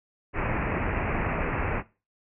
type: low-pass noise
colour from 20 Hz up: pink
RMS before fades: -28 dBFS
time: 0.33-1.83 s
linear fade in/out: 50 ms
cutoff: 2600 Hz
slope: 96 dB/octave
effects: noise-tail reverb RT60 0.3 s tail -19 dB re dry